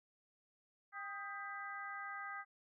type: harmonic tone with a mistuned harmonic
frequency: 397.7 Hz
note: G4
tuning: 25 cents sharp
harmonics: 2 / 3 / 4 / 5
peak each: -51 / -47 / -48 / -50 dBFS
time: 0.92-2.45 s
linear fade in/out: 50 ms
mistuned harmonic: 3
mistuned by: +72 cents
effects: none